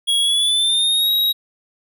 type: tone with pitch glide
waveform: square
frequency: 3322 to 3816 Hz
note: G#7 to A#7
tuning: 0 to +40 cents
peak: -15 dBFS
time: 0.07-1.33 s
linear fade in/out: 20 ms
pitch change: +240 cents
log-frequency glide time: 0.2-1.11 s
effects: none